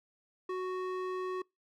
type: tone with band-pass filter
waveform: square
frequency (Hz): 370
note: F#4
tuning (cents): 0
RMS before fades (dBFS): -36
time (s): 0.49-1.42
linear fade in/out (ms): 5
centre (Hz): 750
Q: 1.4
effects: noise-tail reverb RT60 0.2 s tail -26 dB re dry